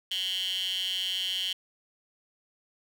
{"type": "tone with high-pass filter", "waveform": "15% pulse", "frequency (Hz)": 186.4, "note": "F#3", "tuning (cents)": 13, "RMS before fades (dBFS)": -31, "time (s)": [0.11, 1.53], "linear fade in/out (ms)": 5, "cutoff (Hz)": 3100, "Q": 9.5, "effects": []}